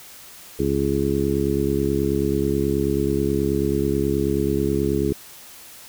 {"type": "harmonic tone", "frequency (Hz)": 69.3, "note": "C#2", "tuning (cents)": 0, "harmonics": [1, 2, 3, 4, 5, 6], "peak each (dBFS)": [-28, -27, -27, -26, -24, -24], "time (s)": [0.59, 5.13], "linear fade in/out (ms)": 5, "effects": ["white hiss -43 dBFS RMS until 5.88 s"]}